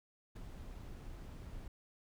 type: noise with ADSR envelope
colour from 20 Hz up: brown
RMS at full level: -42 dBFS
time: 0.35-1.68 s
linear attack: 18 ms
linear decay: 4 ms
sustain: -6 dB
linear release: 4 ms
effects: none